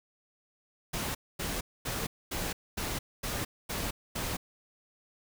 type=noise bursts; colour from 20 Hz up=pink; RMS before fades=-34 dBFS; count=8; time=0.93-4.37 s; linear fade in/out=10 ms; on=220 ms; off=240 ms; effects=none